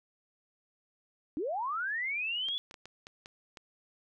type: linear sweep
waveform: sine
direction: up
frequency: 270.8 to 3456 Hz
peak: -31 dBFS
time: 1.37-2.58 s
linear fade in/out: 0 ms
type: clicks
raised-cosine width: 0.2 ms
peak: -29 dBFS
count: 7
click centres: 2.486 / 2.711 / 2.742 / 2.856 / 3.069 / 3.259 / 3.572 s
effects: none